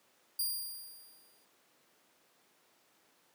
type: tone with exponential decay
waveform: 5% pulse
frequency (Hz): 4792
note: D8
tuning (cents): +34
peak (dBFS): -23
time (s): 0.39-1.45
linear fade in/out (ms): 5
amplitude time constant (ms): 230
effects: pink hiss -68 dBFS RMS until 3.34 s + high-pass 300 Hz 12 dB/octave